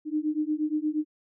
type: beating tone pair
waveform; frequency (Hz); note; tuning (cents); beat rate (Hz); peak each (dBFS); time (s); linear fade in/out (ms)
sine; 301.1 / 309.6; D4 / D#4; +43 / -9; 8.5; -28; 0.05-1.05; 50
effects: none

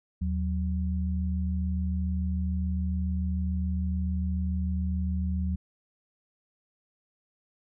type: tone pair together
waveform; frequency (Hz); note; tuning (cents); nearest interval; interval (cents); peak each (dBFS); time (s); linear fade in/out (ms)
sine; 77.6 / 184.56; D#2 / F#3; -4 / -4; octave + minor third; 1500; -27 / -31; 0.21-5.56; 10
effects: none

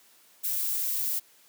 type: noise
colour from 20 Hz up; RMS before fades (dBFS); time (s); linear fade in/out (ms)
violet; -29; 0.43-1.2; 20
effects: white hiss -59 dBFS RMS until 1.48 s + high-pass 200 Hz 12 dB/octave

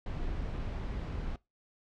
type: noise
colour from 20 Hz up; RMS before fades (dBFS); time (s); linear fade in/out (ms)
brown; -36; 0.06-1.36; 2
effects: noise-tail reverb RT60 0.2 s tail -20 dB re dry + low-pass 4000 Hz 12 dB/octave

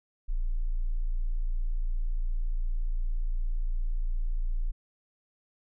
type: tone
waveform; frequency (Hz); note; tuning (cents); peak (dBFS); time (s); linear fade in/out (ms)
sine; 28.64; A#0; -30; -25; 0.28-4.72; 20
effects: none

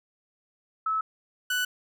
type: tone pair in turn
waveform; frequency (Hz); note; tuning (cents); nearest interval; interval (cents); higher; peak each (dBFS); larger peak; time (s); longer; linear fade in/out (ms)
sine / 30% pulse; 1300 / 1487.2; E6 / F#6; -24 / +8; major second; 232; second; -24 / -22; second; 0.86-1.01 / 1.5-1.65; neither; 5
effects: none

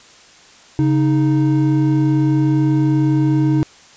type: tone pair together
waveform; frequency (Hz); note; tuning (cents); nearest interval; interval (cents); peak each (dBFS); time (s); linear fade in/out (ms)
triangle; 138.59 / 310.8; C#3 / D#4; 0 / -2; octave + major second; 1398; -13; 0.79-3.63; 0
effects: white hiss -45 dBFS RMS until 3.96 s + resampled to 16000 Hz

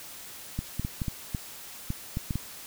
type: clicks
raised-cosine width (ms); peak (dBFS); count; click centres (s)
5; -17; 10; 0.59 / 0.796 / 0.849 / 1.018 / 1.082 / 1.348 / 1.904 / 2.171 / 2.308 / 2.356
effects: white hiss -44 dBFS RMS until 2.66 s

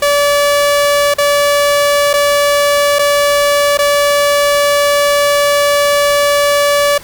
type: tone with dropouts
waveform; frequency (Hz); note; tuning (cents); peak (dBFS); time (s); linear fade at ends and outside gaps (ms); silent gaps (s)
sawtooth; 576; D5; -34; -5; 0.02-6.98; 5; 1.14-1.183 / 2.132-2.137 / 2.987-2.991 / 3.774-3.788
effects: pink hiss -35 dBFS RMS until 7.03 s

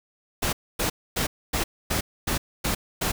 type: noise bursts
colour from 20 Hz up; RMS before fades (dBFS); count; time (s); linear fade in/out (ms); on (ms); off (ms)
pink; -25; 8; 0.42-3.12; 10; 110; 260
effects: none

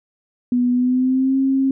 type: tone with pitch glide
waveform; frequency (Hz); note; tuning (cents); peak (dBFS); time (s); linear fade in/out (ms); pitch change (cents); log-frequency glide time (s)
sine; 245.9 to 268.2; B3 to C4; -7 to +43; -14; 0.52-1.71; 2; +150; 0.71-1.37
effects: none

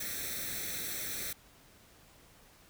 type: noise with comb filter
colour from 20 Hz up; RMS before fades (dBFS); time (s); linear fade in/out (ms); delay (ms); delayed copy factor
white; -38; 0-1.33; 5; 0.51; +0.8
effects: pink hiss -60 dBFS RMS until 2.69 s

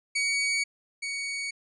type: tone pair in turn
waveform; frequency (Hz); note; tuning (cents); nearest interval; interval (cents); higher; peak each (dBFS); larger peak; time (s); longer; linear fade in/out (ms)
sawtooth; 2252 / 2240; C#7 / C#7; +27 / +18; unison; 9; first; -21 / -27; first; 0.15-0.64 / 1.02-1.51; neither; 10
effects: resampled to 22050 Hz

